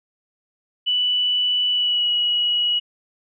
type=tone with pitch glide; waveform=sine; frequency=2968 to 2915 Hz; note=F#7 to F#7; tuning=+5 to -26 cents; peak=-17 dBFS; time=0.86-2.8 s; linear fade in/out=20 ms; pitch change=-31 cents; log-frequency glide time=1.7-2.1 s; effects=none